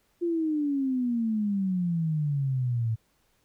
sine exponential sweep, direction down, 350 to 110 Hz, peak -24 dBFS, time 0.21-2.96 s, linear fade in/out 20 ms, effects pink hiss -69 dBFS RMS until 3.44 s

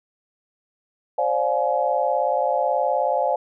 sine chord, D half-diminished seventh, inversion third, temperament just, 528.6 / 587.3 / 704.8 / 845.8 Hz, C5 / D5 / F5 / Ab5, +18 / 0 / +16 / +31 cents, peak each -24 dBFS, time 1.18-3.36 s, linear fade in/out 5 ms, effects none

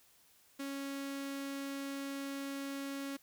sawtooth tone with notch filter, 276.4 Hz, C#4, 5 cents flat, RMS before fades -41 dBFS, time 0.59-3.17 s, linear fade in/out 10 ms, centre 750 Hz, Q 1.7, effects white hiss -66 dBFS RMS until 3.22 s

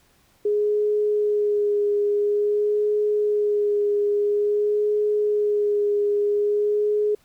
sine tone with vibrato, 415.3 Hz, G#4, in tune, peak -18 dBFS, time 0.45-7.15 s, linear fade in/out 5 ms, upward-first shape sine, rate 0.49 Hz, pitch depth 18 cents each way, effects pink hiss -60 dBFS RMS until 7.24 s

